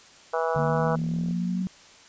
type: harmonic tone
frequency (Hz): 163.3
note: E3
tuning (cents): -16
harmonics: 3 / 4 / 5 / 6 / 7 / 8 / 9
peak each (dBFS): -27 / -29 / -31 / -33 / -34 / -35 / -36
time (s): 0.33-0.96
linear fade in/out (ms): 10
type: click train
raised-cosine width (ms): 2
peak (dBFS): -31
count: 32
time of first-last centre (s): 0.55-1.31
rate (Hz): 40.8
type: linear sweep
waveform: sine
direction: up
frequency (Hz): 146.83 to 187.3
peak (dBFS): -25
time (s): 0.56-1.67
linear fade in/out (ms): 0
type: tone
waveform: sine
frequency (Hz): 233.1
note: A#3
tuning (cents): 0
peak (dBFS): -32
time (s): 0.58-1.63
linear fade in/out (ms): 10
effects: white hiss -51 dBFS RMS until 2.08 s + resampled to 16000 Hz